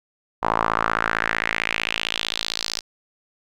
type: tone with band-pass filter sweep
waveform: sawtooth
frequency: 55.5 Hz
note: A1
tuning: 16 cents sharp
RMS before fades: -24 dBFS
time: 0.42-2.81 s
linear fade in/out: 20 ms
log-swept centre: 940 to 5100 Hz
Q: 3.1
effects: none